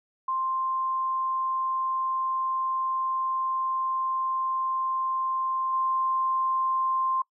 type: tone with level steps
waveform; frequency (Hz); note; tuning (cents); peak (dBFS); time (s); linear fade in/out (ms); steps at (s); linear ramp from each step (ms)
sine; 1050; C6; +6; -25 / -23; 0.28-7.22; 5; 5.73; 2
effects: noise-tail reverb RT60 0.1 s tail -23 dB re dry